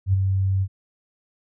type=tone with ADSR envelope; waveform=sine; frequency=96 Hz; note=G2; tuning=36 cents flat; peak=-13 dBFS; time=0.06-0.68 s; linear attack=75 ms; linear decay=14 ms; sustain=-5 dB; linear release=58 ms; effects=none